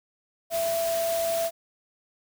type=tone in noise; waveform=sine; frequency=667 Hz; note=E5; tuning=20 cents sharp; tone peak=-24 dBFS; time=0.5-1.51 s; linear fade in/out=50 ms; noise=white; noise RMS=-34 dBFS; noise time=0.5-1.51 s; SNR=+7 dB; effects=none